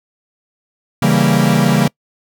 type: chord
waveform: 45% pulse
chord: C# diminished seventh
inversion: none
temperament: equal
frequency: 138.59 / 164.81 / 196 / 233.1 Hz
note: C#3 / E3 / G3 / Bb3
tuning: 0 / 0 / 0 / 0 cents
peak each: -16 dBFS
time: 1.02-1.88 s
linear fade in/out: 5 ms
effects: noise-tail reverb RT60 0.1 s tail -25 dB re dry